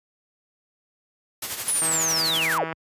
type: noise with tremolo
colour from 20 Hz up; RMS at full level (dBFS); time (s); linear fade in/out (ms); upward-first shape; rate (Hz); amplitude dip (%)
white; -28; 1.42-2.58; 5; sine; 12; 55
type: linear sweep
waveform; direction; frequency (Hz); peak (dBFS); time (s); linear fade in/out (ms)
sine; down; 10300 to 392; -21; 1.68-2.64; 2
type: click train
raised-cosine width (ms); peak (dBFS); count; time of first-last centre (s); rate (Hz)
0.5; -16; 148; 1.82-2.727; 162
effects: high-pass 80 Hz 12 dB/octave + resampled to 32000 Hz